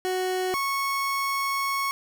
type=tone pair in turn; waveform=30% pulse; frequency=370 / 1102 Hz; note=F#4 / C#6; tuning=0 / -11 cents; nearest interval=octave + perfect fifth; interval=1889 cents; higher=second; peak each=-22 dBFS; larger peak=neither; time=0.05-0.54 / 0.54-1.91 s; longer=second; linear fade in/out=0 ms; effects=none